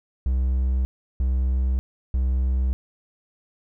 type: tone bursts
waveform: triangle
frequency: 64.2 Hz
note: C2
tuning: 32 cents flat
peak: -17 dBFS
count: 3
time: 0.26-2.73 s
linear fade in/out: 0 ms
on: 590 ms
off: 350 ms
effects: none